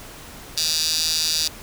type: tone with high-pass filter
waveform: 15% pulse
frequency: 158.4 Hz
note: D#3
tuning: 31 cents sharp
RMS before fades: -22 dBFS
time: 0.57-1.48 s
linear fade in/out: 5 ms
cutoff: 4600 Hz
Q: 3.6
effects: pink hiss -40 dBFS RMS until 1.62 s